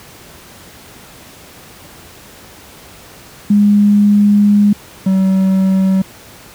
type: tone pair in turn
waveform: sine / triangle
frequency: 205.5 / 190.55 Hz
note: G#3 / G3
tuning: -18 / -49 cents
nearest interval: minor second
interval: 131 cents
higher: first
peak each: -6 / -7 dBFS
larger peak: first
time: 3.5-4.73 / 5.06-6.02 s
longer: first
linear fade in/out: 5 ms
effects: pink hiss -38 dBFS RMS until 6.54 s + high-pass 60 Hz 12 dB/octave